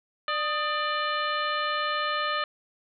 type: harmonic tone with a mistuned harmonic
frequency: 594 Hz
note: D5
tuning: 20 cents sharp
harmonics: 1 / 2 / 3 / 4 / 5 / 6 / 7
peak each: -34 / -28 / -32 / -38 / -35 / -39 / -39 dBFS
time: 0.28-2.44 s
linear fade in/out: 2 ms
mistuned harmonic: 2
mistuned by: +77 cents
effects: none